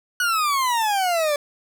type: exponential sweep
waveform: 40% pulse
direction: down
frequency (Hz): 1480 to 572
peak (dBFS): -18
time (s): 0.2-1.36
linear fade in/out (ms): 2
effects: none